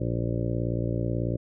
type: harmonic tone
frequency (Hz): 58.27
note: A#1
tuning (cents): 0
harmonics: 1 / 2 / 3 / 4 / 5 / 6 / 7 / 8 / 9 / 10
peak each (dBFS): -35 / -28 / -33 / -43 / -34 / -35 / -40 / -43 / -37 / -39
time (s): 0-1.37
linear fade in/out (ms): 10
effects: none